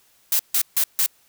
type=noise bursts; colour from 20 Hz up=blue; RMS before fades=-19 dBFS; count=4; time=0.32-1.062 s; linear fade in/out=2 ms; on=73 ms; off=150 ms; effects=white hiss -59 dBFS RMS until 1.28 s